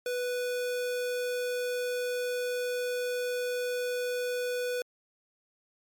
square tone, 493.9 Hz, B4, in tune, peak -30 dBFS, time 0.06-4.82 s, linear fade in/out 2 ms, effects MP3 96 kbps

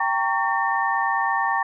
sine tone cluster, 786 / 915 / 1121 / 1811 Hz, G5 / A#5 / C#6 / A6, +4 / -32 / +19 / +49 cents, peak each -25 dBFS, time 0-1.63 s, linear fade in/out 5 ms, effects none

